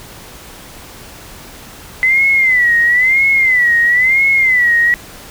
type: tone with vibrato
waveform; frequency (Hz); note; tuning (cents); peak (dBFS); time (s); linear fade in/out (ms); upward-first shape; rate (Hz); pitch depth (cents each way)
sine; 2020; B6; +39; -8; 2.03-4.94; 0; sine; 1; 130
effects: pink hiss -35 dBFS RMS until 5.3 s